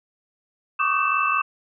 sine tone cluster, 1105 / 1150 / 1229 / 1535 / 2647 Hz, C#6 / D6 / D#6 / G6 / E7, -6 / -37 / -22 / -37 / +7 cents, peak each -27 / -24 / -24 / -30 / -24 dBFS, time 0.79-1.42 s, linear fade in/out 10 ms, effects none

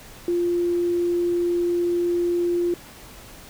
sine tone, 348.3 Hz, F4, 5 cents flat, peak -19 dBFS, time 0.28-2.74 s, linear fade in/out 2 ms, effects pink hiss -44 dBFS RMS until 3.49 s

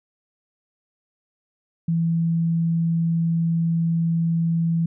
sine tone, 166.1 Hz, E3, 13 cents sharp, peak -18 dBFS, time 1.88-4.86 s, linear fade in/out 5 ms, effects none

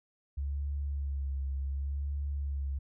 sine tone with vibrato, 69.6 Hz, C#2, 8 cents sharp, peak -31 dBFS, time 0.37-2.79 s, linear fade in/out 10 ms, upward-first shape sine, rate 0.68 Hz, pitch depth 40 cents each way, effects none

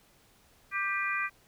harmonic tone with a mistuned harmonic, 393.7 Hz, G4, 8 cents sharp, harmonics 3 / 4 / 5 / 6, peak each -34 / -34 / -34 / -34 dBFS, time 0.71-1.3 s, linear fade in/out 50 ms, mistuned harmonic 6, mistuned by +37 cents, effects pink hiss -63 dBFS RMS until 1.47 s

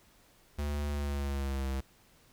square tone with pitch glide, 72.9 to 66.85 Hz, D2 to C2, -12 to +38 cents, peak -32 dBFS, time 0.58-1.81 s, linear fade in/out 10 ms, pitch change -150 cents, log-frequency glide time 0.89-1.68 s, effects pink hiss -63 dBFS RMS until 2.32 s

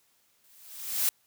blue noise with exponential growth, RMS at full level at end -23 dBFS, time 0.44-1.09 s, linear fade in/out 0 ms, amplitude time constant 140 ms, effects white hiss -68 dBFS RMS until 1.26 s + high-pass 60 Hz 12 dB/octave

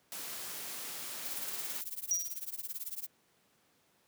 white noise, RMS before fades -42 dBFS, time 0.12-1.81 s, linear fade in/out 0 ms
violet noise with tremolo, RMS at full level -37 dBFS, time 1.25-3.07 s, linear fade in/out 5 ms, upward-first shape triangle, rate 18 Hz, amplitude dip 100%
sine tone with exponential decay, 5760 Hz, F#8, 47 cents flat, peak -25 dBFS, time 2.11-2.47 s, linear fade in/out 1 ms, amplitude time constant 77 ms
effects pink hiss -70 dBFS RMS until 4.07 s + high-pass 150 Hz 12 dB/octave

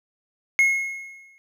triangle tone with exponential decay, 2166 Hz, C#7, 41 cents flat, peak -11 dBFS, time 0.59-1.38 s, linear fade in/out 0 ms, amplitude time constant 170 ms, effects none

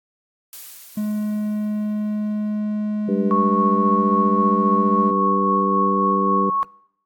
blue noise with exponential decay, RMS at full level -35 dBFS, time 0.53-2.6 s, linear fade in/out 0 ms, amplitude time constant 450 ms
triangle tone, 211 Hz, G#3, 28 cents sharp, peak -18 dBFS, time 0.97-5.11 s, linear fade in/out 5 ms
harmonic tone, 98 Hz, G2, in tune, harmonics 2 / 3 / 4 / 5, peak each -22 / -27 / -25 / -27 dBFS, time 3.08-6.5 s, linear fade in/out 5 ms
sine tone with tremolo, 1103 Hz, C#6, 9 cents flat, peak -17 dBFS, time 3.31-6.63 s, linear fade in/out 0 ms, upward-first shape sine, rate 3.7 Hz, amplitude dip 30%
effects noise-tail reverb RT60 0.7 s tail -22 dB re dry + AAC 64 kbps

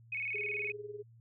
sine tone with vibrato, 2360 Hz, D7, 8 cents sharp, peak -34 dBFS, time 0.12-0.72 s, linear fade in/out 5 ms, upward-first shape square, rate 19 Hz, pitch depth 110 cents each way
sine tone with tremolo, 414.4 Hz, G#4, 4 cents flat, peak -38 dBFS, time 0.34-1.03 s, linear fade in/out 10 ms, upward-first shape sine, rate 20 Hz, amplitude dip 75%
effects added 115 Hz sine -56 dBFS peak until 1.2 s

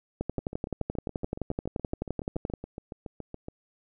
two click trains, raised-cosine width 2 ms, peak -24 / -16 dBFS, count 23 / 28, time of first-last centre 0.39-3.484 / 0.21-2.538 s, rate 7.11 / 11.6 Hz, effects none

